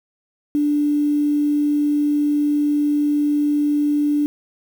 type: tone with quantisation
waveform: sine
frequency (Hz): 293.7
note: D4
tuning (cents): 0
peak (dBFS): -15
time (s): 0.55-4.26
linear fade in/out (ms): 0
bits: 7
effects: none